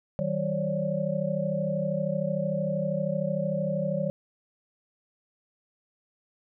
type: tone cluster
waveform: sine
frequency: 157.2 / 191.2 / 544 / 577 Hz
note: D#3 / G3 / C#5 / D5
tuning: +18 / -43 / -33 / -31 cents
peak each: -31 dBFS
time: 0.19-4.1 s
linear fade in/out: 0 ms
effects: none